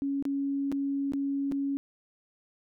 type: tone with dropouts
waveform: sine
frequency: 277.9 Hz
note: C#4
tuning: 4 cents sharp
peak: -27 dBFS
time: 0.02-1.77 s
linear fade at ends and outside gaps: 0 ms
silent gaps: 0.225-0.253 / 0.717-0.724 / 1.121-1.135 / 1.515-1.521 s
effects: none